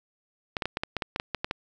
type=clicks; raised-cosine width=0.3 ms; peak=-12 dBFS; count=12; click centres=0.568 / 0.622 / 0.656 / 0.771 / 0.835 / 0.967 / 1.022 / 1.161 / 1.199 / 1.347 / 1.445 / 1.511 s; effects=none